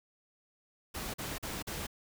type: noise bursts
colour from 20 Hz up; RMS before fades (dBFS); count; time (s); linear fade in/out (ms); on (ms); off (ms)
pink; -39; 4; 0.94-1.869; 10; 200; 43
effects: none